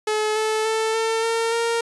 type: tone with pitch steps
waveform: sawtooth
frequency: 428.8 / 435.5 / 442.4 / 449.3 / 456.4 / 463.6 Hz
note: A4 / A4 / A4 / A4 / A#4 / A#4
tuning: -45 / -18 / +9 / +36 / -37 / -10 cents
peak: -16 dBFS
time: 0.07-1.81 s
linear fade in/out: 5 ms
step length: 290 ms
effects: resampled to 24000 Hz